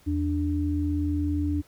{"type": "tone pair together", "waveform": "sine", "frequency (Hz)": [82.41, 293.7], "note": ["E2", "D4"], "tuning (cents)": [0, 0], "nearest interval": "octave + minor seventh", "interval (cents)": 2200, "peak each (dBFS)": -26, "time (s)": [0.06, 1.62], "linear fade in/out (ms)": 20, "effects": ["pink hiss -58 dBFS RMS until 1.67 s"]}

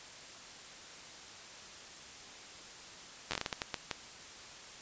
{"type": "slowing click train", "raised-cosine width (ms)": 0.2, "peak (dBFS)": -16, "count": 11, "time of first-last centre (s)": [3.31, 3.912], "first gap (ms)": 10, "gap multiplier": 1.37, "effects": ["white hiss -50 dBFS RMS until 4.81 s", "resampled to 16000 Hz"]}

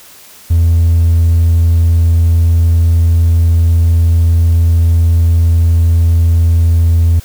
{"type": "tone", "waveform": "triangle", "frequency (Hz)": 83.6, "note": "E2", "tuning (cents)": 25, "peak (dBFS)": -3, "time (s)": [0.5, 7.2], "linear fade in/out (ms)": 10, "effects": ["tanh soft clip ceiling -1 dBFS", "white hiss -38 dBFS RMS until 7.24 s"]}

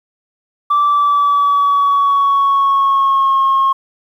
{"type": "tone with pitch glide", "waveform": "sine", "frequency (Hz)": [1165, 1080.7], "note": ["D6", "C#6"], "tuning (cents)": [-14, -44], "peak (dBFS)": -8, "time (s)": [0.7, 3.73], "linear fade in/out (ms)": 10, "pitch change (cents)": -130, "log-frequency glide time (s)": [0.84, 3.38], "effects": ["tanh soft clip ceiling -7 dBFS", "8-bit"]}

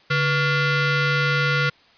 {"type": "ring-modulated tone", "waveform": "sawtooth", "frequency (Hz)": 634, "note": "D#5", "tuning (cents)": 32, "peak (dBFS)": -11, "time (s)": [0.1, 1.7], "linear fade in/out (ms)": 10, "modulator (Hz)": 778, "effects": ["white hiss -54 dBFS RMS until 1.97 s", "resampled to 11025 Hz"]}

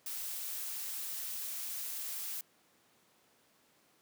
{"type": "noise", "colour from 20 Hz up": "blue", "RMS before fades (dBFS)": -40, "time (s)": [0.06, 2.41], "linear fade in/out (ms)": 2, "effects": ["pink hiss -68 dBFS RMS until 4.01 s", "high-pass 200 Hz 12 dB/octave"]}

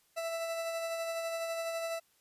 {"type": "tone with tremolo", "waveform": "40% pulse", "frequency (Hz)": 662, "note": "E5", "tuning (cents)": 7, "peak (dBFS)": -32, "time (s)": [0.16, 2], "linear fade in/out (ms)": 20, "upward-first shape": "sine", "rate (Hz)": 12, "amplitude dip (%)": 30, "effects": ["white hiss -70 dBFS RMS until 2.2 s", "resampled to 32000 Hz"]}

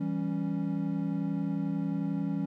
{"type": "chord", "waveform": "triangle", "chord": "C# diminished", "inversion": "first", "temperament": "equal", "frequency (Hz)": [164.81, 196, 277.2], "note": ["E3", "G3", "C#4"], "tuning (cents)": [0, 0, 0], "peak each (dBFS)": -31, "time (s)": [0, 2.46], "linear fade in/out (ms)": 10, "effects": []}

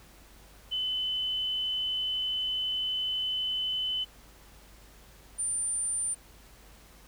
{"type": "tone pair in turn", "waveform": "sine", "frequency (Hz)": [3024, 9172], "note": ["F#7", "D9"], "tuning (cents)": [37, -42], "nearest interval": "octave + perfect fifth", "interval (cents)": 1921, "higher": "second", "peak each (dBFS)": -28, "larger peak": "neither", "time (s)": [[0.71, 4.05], [5.38, 6.15]], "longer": "first", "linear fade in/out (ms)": 20, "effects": ["added 50 Hz sine -55 dBFS peak until 7.07 s", "pink hiss -56 dBFS RMS until 7.07 s"]}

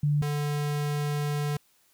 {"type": "tone pair in turn", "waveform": ["sine", "square"], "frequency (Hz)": [146.83, 146.83], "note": ["D3", "D3"], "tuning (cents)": [0, 0], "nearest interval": "unison", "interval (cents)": 0, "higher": "neither", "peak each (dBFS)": [-21, -27], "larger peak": "first", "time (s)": [[0.03, 0.22], [0.22, 1.57]], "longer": "second", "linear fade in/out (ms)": 5, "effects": ["white hiss -65 dBFS RMS until 1.93 s"]}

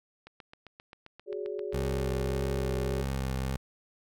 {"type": "click train", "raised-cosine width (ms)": 0.3, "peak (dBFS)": -31, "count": 15, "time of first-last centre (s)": [0.27, 2.122], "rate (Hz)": 7.56}
{"type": "chord", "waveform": "sine", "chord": "F# suspended second", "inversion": "none", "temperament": "equal with one note detuned", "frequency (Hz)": [370, 415.3, 568.3], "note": ["F#4", "G#4", "C#5"], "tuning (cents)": [0, 0, 43], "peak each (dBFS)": [-37, -35, -41], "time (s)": [1.26, 3.05], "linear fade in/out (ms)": 50}
{"type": "tone with vibrato", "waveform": "20% pulse", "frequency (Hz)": 66.3, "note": "C2", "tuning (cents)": 23, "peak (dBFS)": -25, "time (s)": [1.73, 3.57], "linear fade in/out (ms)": 10, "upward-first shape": "sine", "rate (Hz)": 1.7, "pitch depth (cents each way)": 26}
{"effects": []}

